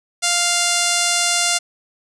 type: tone with low-pass filter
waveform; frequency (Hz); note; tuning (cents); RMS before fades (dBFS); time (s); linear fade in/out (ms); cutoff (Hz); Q
5% pulse; 698.5; F5; 0; -18; 0.22-1.59; 20; 9100; 1.5
effects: none